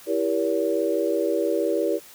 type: chord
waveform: sine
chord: E diminished seventh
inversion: none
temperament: just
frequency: 329.6 / 395.6 / 474.7 / 569.6 Hz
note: E4 / G4 / Bb4 / Db5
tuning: 0 / +16 / +31 / +47 cents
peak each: -26 dBFS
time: 0.06-2 s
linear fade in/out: 50 ms
effects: white hiss -47 dBFS RMS until 2.14 s + high-pass 80 Hz 12 dB/octave